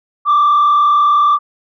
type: tone with frequency modulation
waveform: sine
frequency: 1174.7 Hz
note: D6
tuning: in tune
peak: -6 dBFS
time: 0.25-1.39 s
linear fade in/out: 50 ms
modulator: 39.6 Hz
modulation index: 0.76
effects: tanh soft clip ceiling -6 dBFS